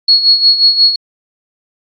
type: tone with tremolo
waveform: sine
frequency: 4339 Hz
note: C#8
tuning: 38 cents flat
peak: -3 dBFS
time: 0.08-0.96 s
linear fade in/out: 5 ms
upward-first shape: sine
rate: 5.6 Hz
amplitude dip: 70%
effects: AAC 48 kbps